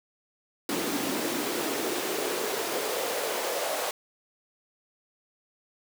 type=noise with high-pass filter sweep; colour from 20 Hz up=pink; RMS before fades=-30 dBFS; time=0.69-3.91 s; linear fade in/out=2 ms; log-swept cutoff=260 to 590 Hz; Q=3; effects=none